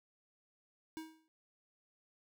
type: tone with exponential decay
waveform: square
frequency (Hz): 318.5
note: D#4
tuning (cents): +41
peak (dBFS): -40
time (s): 0.97-1.28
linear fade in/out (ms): 0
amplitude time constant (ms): 67
effects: none